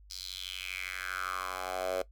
10% pulse tone with high-pass filter sweep, 92.5 Hz, F#2, in tune, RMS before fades -37 dBFS, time 0.1-2.02 s, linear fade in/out 5 ms, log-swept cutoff 4900 to 540 Hz, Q 4.4, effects noise-tail reverb RT60 0.1 s tail -18 dB re dry + added 50 Hz sine -53 dBFS peak until 2.11 s

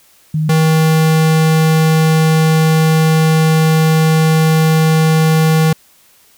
sine / square tone pair in turn, 155.56 / 158.83 Hz, D#3 / D#3, 0 / +36 cents, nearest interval unison, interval 36 cents, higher second, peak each -12 / -9 dBFS, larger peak second, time 0.34-0.49 / 0.49-5.73 s, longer second, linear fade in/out 5 ms, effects white hiss -49 dBFS RMS until 6.37 s

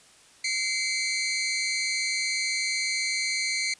20% pulse tone pair together, 2078 / 2282 Hz, C7 / C#7, -12 / +50 cents, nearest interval major second, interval 162 cents, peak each -22 / -25 dBFS, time 0.44-3.74 s, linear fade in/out 5 ms, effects white hiss -55 dBFS RMS until 3.79 s + resampled to 22050 Hz

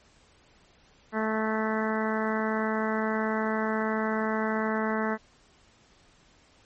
harmonic tone, 218.6 Hz, A3, 11 cents flat, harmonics 1 / 2 / 3 / 4 / 5 / 6 / 7 / 8 / 9, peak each -29 / -32 / -34 / -35 / -36 / -37 / -37 / -38 / -39 dBFS, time 1.12-5.18 s, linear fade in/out 50 ms, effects pink hiss -60 dBFS RMS until 6.65 s + MP3 32 kbps

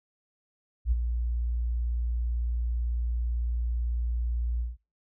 sine tone with ADSR envelope, 59 Hz, A#1, 22 cents sharp, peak -19 dBFS, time 0.85-4.77 s, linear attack 65 ms, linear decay 25 ms, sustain -7 dB, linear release 170 ms, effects noise-tail reverb RT60 0.3 s tail -21 dB re dry

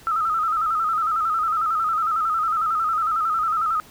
sine tone with vibrato, 1292 Hz, E6, 35 cents flat, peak -19 dBFS, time 0.07-3.8 s, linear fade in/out 0 ms, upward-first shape square, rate 11 Hz, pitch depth 59 cents each way, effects pink hiss -48 dBFS RMS until 3.9 s

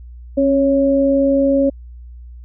sine tone pair together, 272.6 / 554.4 Hz, C#4 / C#5, -29 / 0 cents, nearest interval octave, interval 1229 cents, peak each -14 dBFS, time 0.37-1.7 s, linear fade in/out 10 ms, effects added 60 Hz sine -33 dBFS peak until 2.44 s

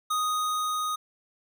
square tone with level ramp, 1244.5 Hz, D#6, in tune, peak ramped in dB -25 to -28 dBFS, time 0.1-0.96 s, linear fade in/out 10 ms, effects none

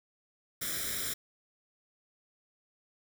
white noise with comb filter, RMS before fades -35 dBFS, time 0.61-1.14 s, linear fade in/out 10 ms, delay 0.55 ms, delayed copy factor +0.95, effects none

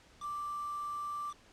sine tone with quantisation, 1174.7 Hz, D6, in tune, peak -36 dBFS, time 0.2-1.34 s, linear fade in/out 50 ms, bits 8, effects pink hiss -61 dBFS RMS until 1.52 s + low-pass 7000 Hz 12 dB/octave

